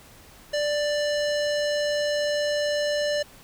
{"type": "tone with low-pass filter", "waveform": "square", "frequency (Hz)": 589, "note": "D5", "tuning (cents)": 5, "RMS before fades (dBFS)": -25, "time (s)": [0.53, 3.23], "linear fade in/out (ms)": 10, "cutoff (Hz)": 5500, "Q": 1.8, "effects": ["pink hiss -50 dBFS RMS until 3.43 s"]}